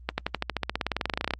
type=accelerating click train; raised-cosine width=0.3 ms; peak=-10 dBFS; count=24; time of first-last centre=0.09-1.337 s; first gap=90 ms; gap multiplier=0.95; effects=added 60 Hz sine -44 dBFS peak until 1.39 s + Opus 32 kbps